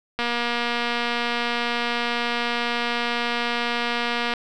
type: click train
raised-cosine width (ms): 0.3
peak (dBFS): -9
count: 988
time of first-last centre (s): 0.19-4.337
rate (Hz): 238
effects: none